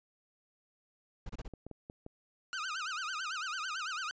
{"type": "noise bursts", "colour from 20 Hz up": "brown", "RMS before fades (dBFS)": -41, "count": 4, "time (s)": [1.26, 1.48], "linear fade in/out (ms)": 5, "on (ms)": 34, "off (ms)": 28}
{"type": "clicks", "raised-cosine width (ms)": 2, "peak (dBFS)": -31, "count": 5, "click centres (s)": [1.537, 1.666, 1.713, 1.899, 2.064]}
{"type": "tone with vibrato", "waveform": "sawtooth", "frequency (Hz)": 1378, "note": "F6", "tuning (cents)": -24, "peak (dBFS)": -32, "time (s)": [2.53, 4.11], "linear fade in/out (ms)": 0, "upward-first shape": "sine", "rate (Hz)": 9, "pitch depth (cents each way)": 220}
{"effects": ["resampled to 16000 Hz"]}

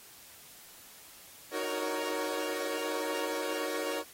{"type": "chord", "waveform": "sawtooth", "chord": "D# minor seventh", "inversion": "none", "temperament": "equal with one note detuned", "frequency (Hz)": [311.1, 370, 466.2, 558.9], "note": ["D#4", "F#4", "A#4", "C#5"], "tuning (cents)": [0, 0, 0, 14], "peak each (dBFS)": [-35, -36, -33, -33], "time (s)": [1.51, 4.04], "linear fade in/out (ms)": 50, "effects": ["white hiss -53 dBFS RMS until 4.13 s", "AAC 48 kbps"]}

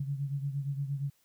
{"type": "beating tone pair", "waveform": "sine", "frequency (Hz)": [138.59, 147.19], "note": ["C#3", "D3"], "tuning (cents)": [0, 4], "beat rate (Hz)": 8.6, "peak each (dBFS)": [-32, -38], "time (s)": [0, 1.1], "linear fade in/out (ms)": 5, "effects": ["white hiss -70 dBFS RMS until 1.24 s"]}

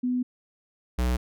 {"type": "tone pair in turn", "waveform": ["sine", "square"], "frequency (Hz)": [249.4, 61.67], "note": ["B3", "B1"], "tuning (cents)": [17, -2], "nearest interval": "2 octaves", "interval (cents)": 2419, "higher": "first", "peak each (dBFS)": -23, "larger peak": "neither", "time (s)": [[0.03, 0.23], [0.98, 1.17]], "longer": "first", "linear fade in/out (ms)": 10, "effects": []}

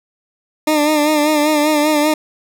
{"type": "tone with vibrato", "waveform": "20% pulse", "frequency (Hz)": 301.4, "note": "D4", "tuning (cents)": 45, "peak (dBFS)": -7, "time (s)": [0.67, 2.14], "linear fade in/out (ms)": 5, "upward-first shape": "sine", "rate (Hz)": 5.1, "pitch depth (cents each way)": 49, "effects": []}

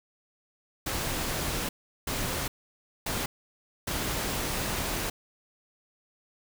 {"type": "noise bursts at uneven times", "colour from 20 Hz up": "pink", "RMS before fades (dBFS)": -31, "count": 4, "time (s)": [[0.86, 1.69], [2.07, 2.48], [3.06, 3.26], [3.87, 5.1]], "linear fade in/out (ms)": 5, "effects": []}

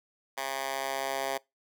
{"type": "tone with high-pass filter sweep", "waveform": "10% pulse", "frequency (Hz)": 135.4, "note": "C#3", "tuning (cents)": -40, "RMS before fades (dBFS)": -33, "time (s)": [0.37, 1.38], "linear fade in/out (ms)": 10, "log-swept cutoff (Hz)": [930, 620], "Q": 1.2, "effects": ["noise-tail reverb RT60 0.2 s tail -23 dB re dry"]}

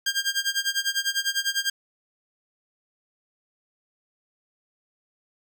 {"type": "tone with tremolo", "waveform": "15% pulse", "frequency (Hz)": 1603, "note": "G6", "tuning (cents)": 38, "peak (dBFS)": -14, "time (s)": [0.06, 1.7], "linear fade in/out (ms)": 5, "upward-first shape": "sine", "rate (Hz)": 10, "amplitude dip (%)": 90, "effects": []}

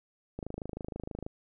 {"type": "click train", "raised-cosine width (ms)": 2, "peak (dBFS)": -24, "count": 24, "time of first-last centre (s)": [0.39, 1.265], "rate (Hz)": 26.3, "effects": []}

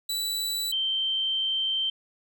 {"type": "tone pair in turn", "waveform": ["sawtooth", "sine"], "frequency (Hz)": [3951, 3124], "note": ["B7", "G7"], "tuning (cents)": [0, -7], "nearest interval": "major third", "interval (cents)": 407, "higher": "first", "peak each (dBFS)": [-24, -24], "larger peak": "neither", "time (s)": [[0.09, 0.72], [0.72, 1.9]], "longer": "second", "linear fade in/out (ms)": 5, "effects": []}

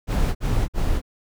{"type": "noise bursts", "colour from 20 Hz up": "brown", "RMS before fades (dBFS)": -20, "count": 3, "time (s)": [0.07, 1.016], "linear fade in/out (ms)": 50, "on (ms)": 280, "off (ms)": 53, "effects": []}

